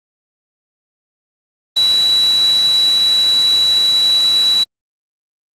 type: tone in noise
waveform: sine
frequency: 3930 Hz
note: B7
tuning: 9 cents flat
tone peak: -9 dBFS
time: 1.76-4.64 s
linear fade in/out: 10 ms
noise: white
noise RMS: -24 dBFS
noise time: 1.76-4.64 s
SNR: +12 dB
effects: low-pass 9000 Hz 12 dB/octave + Opus 32 kbps